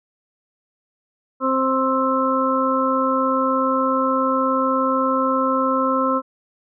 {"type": "harmonic tone", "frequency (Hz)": 263.3, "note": "C4", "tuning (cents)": 11, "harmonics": [1, 2, 4, 5], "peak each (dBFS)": [-22, -22, -22, -22], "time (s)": [1.4, 6.22], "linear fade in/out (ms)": 50, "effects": []}